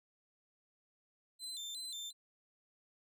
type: tone with vibrato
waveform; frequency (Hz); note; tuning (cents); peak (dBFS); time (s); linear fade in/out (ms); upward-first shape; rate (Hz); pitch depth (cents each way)
30% pulse; 3805; A#7; +35; -39; 1.39-2.13; 50; square; 2.8; 110
effects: none